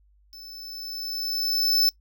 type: tone with level ramp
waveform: square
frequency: 5270 Hz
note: E8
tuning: 1 cent flat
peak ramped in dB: -42 to -17 dBFS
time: 0.33-1.89 s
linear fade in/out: 0 ms
effects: noise-tail reverb RT60 0.1 s tail -22 dB re dry + added 50 Hz sine -57 dBFS peak until 2 s